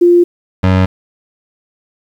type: tone pair in turn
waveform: sine / 25% pulse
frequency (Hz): 349.2 / 93.4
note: F4 / F#2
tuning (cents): 0 / +17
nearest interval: octave + major seventh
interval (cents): 2283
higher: first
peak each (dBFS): -4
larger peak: neither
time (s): 0.01-0.24 / 0.63-0.86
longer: neither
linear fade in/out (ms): 10
effects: low-pass 3000 Hz 12 dB/octave + 7-bit